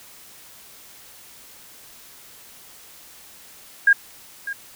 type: tone with echo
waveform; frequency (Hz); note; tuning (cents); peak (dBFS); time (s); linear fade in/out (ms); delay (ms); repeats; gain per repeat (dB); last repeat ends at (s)
sine; 1623; G#6; -40; -10; 3.87-3.93; 5; 600; 1; -15; 4.53
effects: white hiss -46 dBFS RMS until 4.75 s